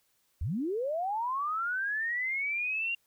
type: linear sweep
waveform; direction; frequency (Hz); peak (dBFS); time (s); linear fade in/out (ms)
sine; up; 58.27 to 2794; -29; 0.41-2.95; 5
effects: white hiss -72 dBFS RMS until 3.06 s